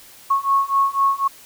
sine beating tone pair, 1097 / 1101 Hz, C#6 / C#6, -18 / -12 cents, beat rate 4 Hz, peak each -19 / -18 dBFS, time 0.3-1.28 s, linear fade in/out 10 ms, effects white hiss -45 dBFS RMS until 1.45 s

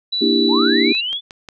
sine tone, 3951 Hz, B7, in tune, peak -18 dBFS, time 0.12-1.01 s, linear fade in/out 10 ms
sine chord, E half-diminished seventh, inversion second, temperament just, 237.3 / 296.7 / 329.6 / 395.6 Hz, Bb3 / D4 / E4 / G4, +31 / +18 / 0 / +16 cents, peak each -19 dBFS, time 0.21-0.93 s, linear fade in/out 10 ms
sine linear sweep, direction up, 759 to 3520 Hz, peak -20 dBFS, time 0.48-1.21 s, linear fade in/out 50 ms
click train, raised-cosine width 0.2 ms, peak -18 dBFS, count 4, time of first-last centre 0.95-1.488 s, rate 5.58 Hz
effects none

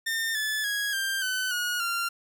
sawtooth tone with pitch steps, 1813 / 1733.1 / 1656.8 / 1583.8 / 1514 / 1447.3 / 1383.6 Hz, A#6 / A6 / G#6 / G6 / F#6 / F#6 / F6, -49 / -27 / -5 / +17 / +39 / -39 / -17 cents, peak -23 dBFS, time 0.06-2.09 s, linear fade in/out 10 ms, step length 290 ms, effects 10-bit

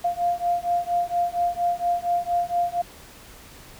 sine beating tone pair, 697 / 701.3 Hz, F5 / F5, -4 / +7 cents, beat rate 4.3 Hz, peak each -24 dBFS, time 0.04-2.82 s, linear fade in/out 10 ms, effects pink hiss -46 dBFS RMS until 3.79 s

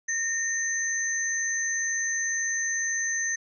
sine tone pair together, 1838 / 6182 Hz, A#6 / G8, -25 / -25 cents, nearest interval octave + major sixth, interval 2100 cents, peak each -28 dBFS, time 0.08-3.36 s, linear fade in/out 10 ms, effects none

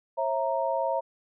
sine chord, A# diminished, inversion first, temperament equal with one note detuned, 540.5 / 659.3 / 932.3 Hz, C#5 / E5 / A#5, -44 / 0 / 0 cents, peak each -29 dBFS, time 0.17-1.01 s, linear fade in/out 20 ms, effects none

